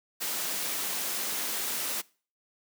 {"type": "high-pass noise", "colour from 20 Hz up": "white", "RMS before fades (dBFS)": -32, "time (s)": [0.2, 2.02], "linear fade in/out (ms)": 20, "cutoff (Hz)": 170, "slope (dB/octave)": 24, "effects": ["noise-tail reverb RT60 0.4 s tail -23 dB re dry"]}